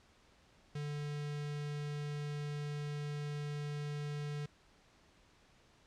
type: tone with notch filter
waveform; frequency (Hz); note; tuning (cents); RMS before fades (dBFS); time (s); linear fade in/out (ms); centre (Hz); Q
square; 146.83; D3; 0; -40; 0.75-4.46; 5; 870; 1.5
effects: pink hiss -66 dBFS RMS until 5.86 s + low-pass 6000 Hz 12 dB/octave